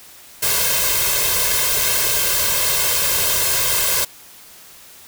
white noise with comb filter, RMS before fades -18 dBFS, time 0.42-4.05 s, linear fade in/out 10 ms, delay 1.9 ms, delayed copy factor +1, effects white hiss -43 dBFS RMS until 5.07 s

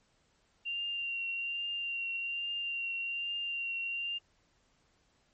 sine tone with vibrato, 2772 Hz, F7, 14 cents flat, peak -33 dBFS, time 0.65-4.19 s, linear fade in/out 20 ms, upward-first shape triangle, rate 1.2 Hz, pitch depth 23 cents each way, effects pink hiss -71 dBFS RMS until 5.33 s + MP3 32 kbps

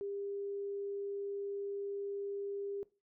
sine tone, 400.7 Hz, G4, 38 cents sharp, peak -37 dBFS, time 0.01-2.83 s, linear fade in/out 0 ms, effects noise-tail reverb RT60 0.3 s tail -20 dB re dry

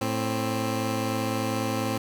15% pulse tone pair together, 110 / 263.1 Hz, A2 / C4, 0 / +10 cents, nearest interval octave + minor third, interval 1510 cents, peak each -22 dBFS, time 0.01-1.98 s, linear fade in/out 5 ms, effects none

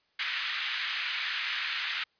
pink band-pass noise, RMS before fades -33 dBFS, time 0.19-2.04 s, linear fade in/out 5 ms, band 1600 to 3900 Hz, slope 24 dB/octave, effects white hiss -71 dBFS RMS until 2.19 s + resampled to 11025 Hz

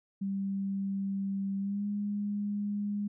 sine tone with pitch glide, 196 to 205 Hz, G3 to G#3, 0 to -22 cents, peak -30 dBFS, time 0.21-3.08 s, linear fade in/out 10 ms, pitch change +78 cents, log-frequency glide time 1.59-1.86 s, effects none

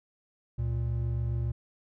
triangle tone pair together, 69.3 / 116.54 Hz, C#2 / A#2, 0 / 0 cents, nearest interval major sixth, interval 900 cents, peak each -30 / -27 dBFS, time 0.58-1.52 s, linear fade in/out 10 ms, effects none

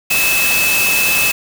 sine tone in noise, 2605 Hz, E7, 21 cents flat, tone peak -14 dBFS, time 0.1-1.32 s, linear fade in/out 10 ms, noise white, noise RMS -17 dBFS, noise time 0.1-1.32 s, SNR 0 dB, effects none

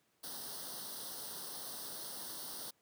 white noise with comb filter, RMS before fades -45 dBFS, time 0.23-2.71 s, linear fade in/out 10 ms, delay 0.21 ms, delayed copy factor +0.9, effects pink hiss -75 dBFS RMS until 2.81 s + high-pass 150 Hz 12 dB/octave

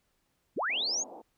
sine linear sweep, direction up, 110 to 6800 Hz, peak -28 dBFS, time 0.56-1.04 s, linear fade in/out 20 ms
white band-pass noise, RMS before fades -47 dBFS, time 0.69-1.22 s, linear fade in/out 10 ms, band 220 to 880 Hz, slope 48 dB/octave
effects pink hiss -75 dBFS RMS until 1.37 s

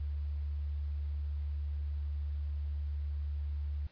sine tone, 72.9 Hz, D2, 12 cents flat, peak -33 dBFS, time 0-3.87 s, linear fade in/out 5 ms, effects pink hiss -64 dBFS RMS until 3.91 s + resampled to 11025 Hz

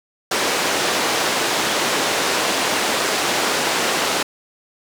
pink band-pass noise, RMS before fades -20 dBFS, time 0.31-4.23 s, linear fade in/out 5 ms, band 360 to 7600 Hz, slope 12 dB/octave, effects none

